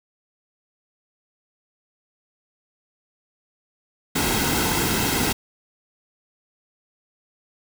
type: noise with comb filter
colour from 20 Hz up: pink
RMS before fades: -22 dBFS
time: 4.15-5.33 s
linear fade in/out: 10 ms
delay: 1.7 ms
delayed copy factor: -0.6
effects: none